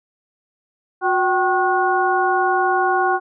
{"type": "harmonic tone with a mistuned harmonic", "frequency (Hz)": 363.4, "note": "F#4", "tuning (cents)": -31, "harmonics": [1, 2, 3, 4], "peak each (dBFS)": [-21, -18, -22, -22], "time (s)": [1.01, 3.2], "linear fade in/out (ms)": 50, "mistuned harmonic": 2, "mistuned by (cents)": 96, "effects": []}